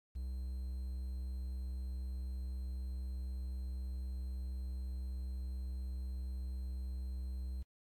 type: tone with quantisation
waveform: triangle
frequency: 64 Hz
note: C2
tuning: 38 cents flat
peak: -36 dBFS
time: 0.15-7.63 s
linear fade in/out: 10 ms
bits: 11
effects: AAC 64 kbps